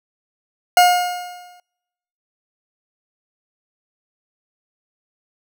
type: tone with exponential decay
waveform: 40% pulse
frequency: 715 Hz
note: F5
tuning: 41 cents sharp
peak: -6 dBFS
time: 0.77-1.6 s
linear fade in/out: 2 ms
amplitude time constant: 180 ms
effects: noise-tail reverb RT60 1.0 s tail -26 dB re dry